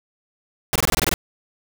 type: noise bursts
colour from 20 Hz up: pink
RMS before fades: -19 dBFS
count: 9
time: 0.73-1.14 s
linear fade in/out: 0 ms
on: 26 ms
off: 22 ms
effects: none